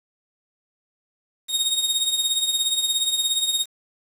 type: tone with tremolo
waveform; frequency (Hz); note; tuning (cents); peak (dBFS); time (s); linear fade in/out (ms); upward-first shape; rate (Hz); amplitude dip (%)
sawtooth; 3729; A#7; 0; -14; 1.48-3.66; 50; triangle; 17; 70
effects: resampled to 32000 Hz + 7-bit